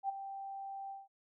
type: tone with ADSR envelope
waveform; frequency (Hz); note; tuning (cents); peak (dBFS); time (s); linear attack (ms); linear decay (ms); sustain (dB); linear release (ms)
sine; 784; G5; 0; -30; 0.03-1.08; 60; 15; -11; 180
effects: none

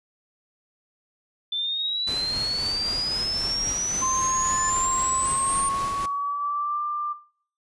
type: exponential sweep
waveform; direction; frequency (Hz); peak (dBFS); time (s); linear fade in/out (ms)
sine; up; 3520 to 8870; -24; 1.52-5.69; 5
type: noise with tremolo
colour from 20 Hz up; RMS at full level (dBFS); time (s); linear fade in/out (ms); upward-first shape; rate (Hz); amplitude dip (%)
pink; -34; 2.07-6.06; 5; sine; 3.8; 30
type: tone with exponential growth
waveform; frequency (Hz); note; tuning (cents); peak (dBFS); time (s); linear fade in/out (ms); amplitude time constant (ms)
square; 1744; A6; -16; -31; 3.68-4.7; 5; 220
type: tone with pitch glide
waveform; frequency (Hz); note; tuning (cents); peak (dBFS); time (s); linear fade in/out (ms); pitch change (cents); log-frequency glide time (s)
sine; 1046.5 to 1188.3; C6 to D6; 0 to +20; -24; 4.01-7.14; 20; +220; 5.02-6.82
effects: noise-tail reverb RT60 0.5 s tail -18 dB re dry + resampled to 24000 Hz

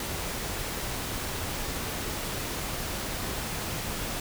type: noise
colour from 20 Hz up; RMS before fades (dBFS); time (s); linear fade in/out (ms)
pink; -33; 0-4.2; 2
effects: none

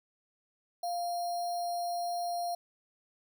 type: tone with sample-and-hold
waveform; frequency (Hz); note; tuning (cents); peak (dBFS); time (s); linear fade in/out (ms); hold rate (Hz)
sine; 698.5; F5; 0; -31; 0.83-2.55; 5; 4900
effects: none

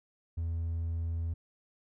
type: tone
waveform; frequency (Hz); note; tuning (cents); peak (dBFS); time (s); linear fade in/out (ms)
triangle; 83.2; E2; +17; -28; 0.37-1.34; 10
effects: tanh soft clip ceiling -25 dBFS

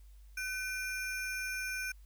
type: ring-modulated tone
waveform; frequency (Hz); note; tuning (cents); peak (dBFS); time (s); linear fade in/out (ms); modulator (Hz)
square; 1960; B6; -14; -33; 0.37-1.92; 5; 443
effects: added 50 Hz sine -52 dBFS peak until 2.05 s + white hiss -71 dBFS RMS until 2.05 s

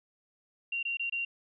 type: tone with dropouts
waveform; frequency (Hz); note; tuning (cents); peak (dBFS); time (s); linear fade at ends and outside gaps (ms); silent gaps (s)
sine; 2762; F7; -20; -30; 0.72-1.25; 5; 0.829-0.851 / 0.971-0.995 / 1.098-1.123
effects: none

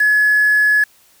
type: tone with quantisation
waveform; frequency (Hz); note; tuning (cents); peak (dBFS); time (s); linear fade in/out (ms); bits
sine; 1699; G#6; +39; -10; 0-0.84; 5; 5
effects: white hiss -52 dBFS RMS until 1.2 s

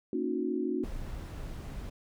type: chord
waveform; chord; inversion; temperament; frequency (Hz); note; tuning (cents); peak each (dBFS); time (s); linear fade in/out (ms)
sine; D# minor seventh; second; equal with one note detuned; 233.1 / 277.2 / 311.1 / 364.5; A#3 / C#4 / D#4 / F#4; 0 / 0 / 0 / -26; -36 / -34 / -35 / -33; 0.13-0.84; 2
type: noise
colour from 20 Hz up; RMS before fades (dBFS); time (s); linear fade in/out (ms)
brown; -39; 0.83-1.9; 10
effects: none

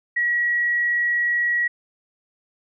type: tone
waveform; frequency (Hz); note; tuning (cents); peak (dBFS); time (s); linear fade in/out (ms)
sine; 1917; A#6; +48; -18; 0.16-1.68; 10
effects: none

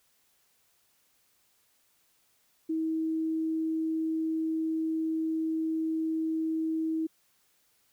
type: tone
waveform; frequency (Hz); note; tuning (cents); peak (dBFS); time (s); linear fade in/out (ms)
sine; 320.2; D#4; +50; -27; 2.69-7.07; 10
effects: white hiss -69 dBFS RMS until 7.92 s

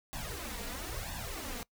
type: noise with flanger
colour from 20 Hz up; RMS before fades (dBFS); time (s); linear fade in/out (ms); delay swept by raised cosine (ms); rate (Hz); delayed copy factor
pink; -40; 0.13-1.63; 0; 1.1 to 4.3; 1; +1
effects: noise-tail reverb RT60 0.1 s tail -23 dB re dry

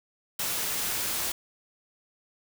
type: noise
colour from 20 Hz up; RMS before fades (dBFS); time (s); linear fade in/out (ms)
white; -30; 0.39-1.32; 5
effects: none

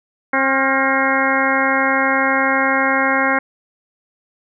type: harmonic tone with a mistuned harmonic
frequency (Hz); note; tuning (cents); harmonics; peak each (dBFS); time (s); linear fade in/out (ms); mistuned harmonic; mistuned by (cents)
268; C4; +42; 1 / 2 / 3 / 4 / 5 / 6 / 7 / 8; -22 / -22 / -22 / -22 / -22 / -22 / -22 / -22; 0.33-3.39; 5; 5; +61
effects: none

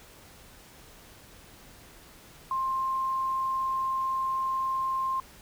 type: tone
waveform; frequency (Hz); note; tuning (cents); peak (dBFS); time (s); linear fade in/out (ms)
sine; 1056; C6; +16; -26; 2.51-5.2; 2
effects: pink hiss -52 dBFS RMS until 5.41 s

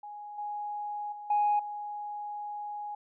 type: tone with level steps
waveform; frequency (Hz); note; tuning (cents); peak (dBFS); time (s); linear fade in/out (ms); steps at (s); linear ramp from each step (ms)
sine; 830.6; G#5; 0; -40 / -33 / -40 / -22 / -35; 0.03-2.95; 5; 0.38 / 1.12 / 1.3 / 1.59; 5
effects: tanh soft clip ceiling -19 dBFS

